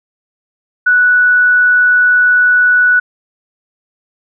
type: tone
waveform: sine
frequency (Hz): 1477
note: F#6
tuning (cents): -3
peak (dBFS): -6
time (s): 0.86-3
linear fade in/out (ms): 10
effects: none